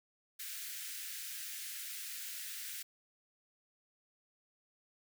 white high-pass noise, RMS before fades -44 dBFS, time 0.39-2.83 s, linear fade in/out 10 ms, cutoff 1500 Hz, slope 48 dB/octave, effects none

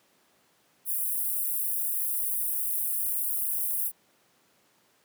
white high-pass noise, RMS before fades -29 dBFS, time 0.85-3.92 s, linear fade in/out 50 ms, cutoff 9600 Hz, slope 48 dB/octave, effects pink hiss -65 dBFS RMS until 5.04 s + high-pass 200 Hz 12 dB/octave

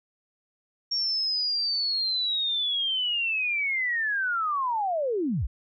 sine linear sweep, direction down, 5550 to 37.03 Hz, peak -24 dBFS, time 0.91-5.47 s, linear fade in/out 10 ms, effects none

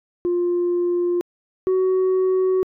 sine tone pair in turn, 351.3 / 374 Hz, F4 / F#4, +10 / +19 cents, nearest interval minor second, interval 109 cents, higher second, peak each -16 / -13 dBFS, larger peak second, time 0.25-1.21 / 1.67-2.63 s, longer neither, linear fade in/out 0 ms, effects tanh soft clip ceiling -15 dBFS

